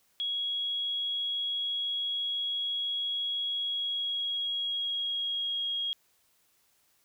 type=tone with pitch glide; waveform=sine; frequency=3322 to 3278 Hz; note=G#7 to G#7; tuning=0 to -23 cents; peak=-29 dBFS; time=0.2-5.93 s; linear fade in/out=0 ms; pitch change=-23 cents; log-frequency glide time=3.51-5.68 s; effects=white hiss -69 dBFS RMS until 7.04 s

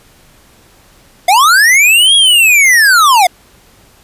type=linear two-way sweep; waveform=square; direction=up then down; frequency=682 to 3334 to 682 Hz; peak=-5 dBFS; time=1.28-3.27 s; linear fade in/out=5 ms; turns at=2.15 s; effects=pink hiss -45 dBFS RMS until 4.03 s + resampled to 32000 Hz

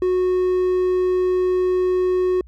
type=tone; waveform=triangle; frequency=366.5 Hz; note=F#4; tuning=16 cents flat; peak=-14 dBFS; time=0.02-2.41 s; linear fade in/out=2 ms; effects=added 60 Hz sine -41 dBFS peak until 2.47 s

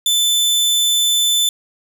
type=tone; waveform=sawtooth; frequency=3520 Hz; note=A7; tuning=in tune; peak=-10 dBFS; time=0.06-1.49 s; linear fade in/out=2 ms; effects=7-bit

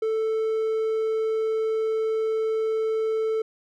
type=tone; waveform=triangle; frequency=441.2 Hz; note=A4; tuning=5 cents sharp; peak=-20 dBFS; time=0.02-3.42 s; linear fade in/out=5 ms; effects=none

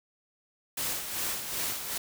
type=noise with tremolo; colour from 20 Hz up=white; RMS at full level=-31 dBFS; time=0.77-1.98 s; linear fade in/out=5 ms; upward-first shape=sine; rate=2.6 Hz; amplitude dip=55%; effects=none

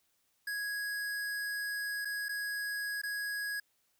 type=tone with dropouts; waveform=square; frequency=1661.2 Hz; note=G#6; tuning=in tune; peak=-35 dBFS; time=0.47-3.6 s; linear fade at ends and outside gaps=5 ms; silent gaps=2.049-2.053 / 2.285-2.291 / 3.017-3.034 s; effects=white hiss -75 dBFS RMS until 3.99 s

